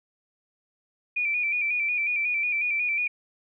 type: tone with vibrato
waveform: sine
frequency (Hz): 2393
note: D7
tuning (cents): +32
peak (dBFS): -23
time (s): 1.16-3.08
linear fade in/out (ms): 10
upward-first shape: square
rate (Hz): 5.5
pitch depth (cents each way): 44
effects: none